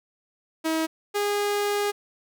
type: tone pair in turn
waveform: sawtooth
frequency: 320.4 / 410.1 Hz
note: E4 / G#4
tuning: -49 / -22 cents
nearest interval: major third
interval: 427 cents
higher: second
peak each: -19 dBFS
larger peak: neither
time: 0.64-0.87 / 1.14-1.92 s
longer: second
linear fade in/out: 20 ms
effects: none